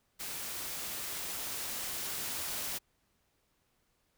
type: noise with level ramp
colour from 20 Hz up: white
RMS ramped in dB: -40 to -37 dBFS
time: 0.19-2.79 s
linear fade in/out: 20 ms
effects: pink hiss -75 dBFS RMS until 4.17 s